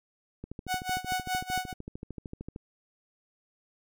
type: click train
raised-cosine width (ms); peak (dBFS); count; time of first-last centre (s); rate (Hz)
3; -26; 29; 0.44-2.561; 13.2
type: tone with tremolo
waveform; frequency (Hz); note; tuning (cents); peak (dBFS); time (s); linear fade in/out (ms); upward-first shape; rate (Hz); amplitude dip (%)
sawtooth; 740; F#5; 0; -23; 0.67-1.74; 50; sine; 4.8; 90
effects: none